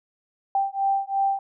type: beating tone pair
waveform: sine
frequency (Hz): 784 / 786.9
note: G5 / G5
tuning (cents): 0 / +6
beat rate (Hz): 2.9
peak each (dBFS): -24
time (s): 0.55-1.39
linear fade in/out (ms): 2
effects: none